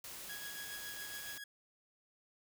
white noise, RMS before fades -48 dBFS, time 0.04-1.38 s, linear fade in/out 2 ms
sawtooth tone with tremolo, 1661.2 Hz, G#6, in tune, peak -40 dBFS, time 0.29-1.44 s, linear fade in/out 5 ms, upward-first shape triangle, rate 7.2 Hz, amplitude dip 55%
effects none

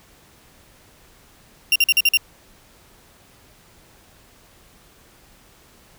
35% pulse tone bursts, 2775 Hz, F7, 12 cents flat, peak -11 dBFS, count 6, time 1.72-2.172 s, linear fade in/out 2 ms, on 37 ms, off 46 ms, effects pink hiss -52 dBFS RMS until 5.98 s

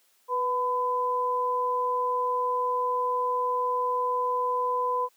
sine tone pair together, 493.7 / 1007 Hz, B4 / B5, -1 / +33 cents, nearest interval octave, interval 1234 cents, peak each -29 / -25 dBFS, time 0.28-5.09 s, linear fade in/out 50 ms, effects white hiss -65 dBFS RMS until 5.16 s + high-pass 300 Hz 12 dB/octave

